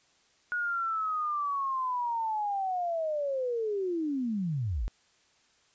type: linear sweep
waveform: sine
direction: down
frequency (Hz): 1457 to 37.35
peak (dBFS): -28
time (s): 0.52-4.88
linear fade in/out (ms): 0
effects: white hiss -66 dBFS RMS until 5.74 s + resampled to 16000 Hz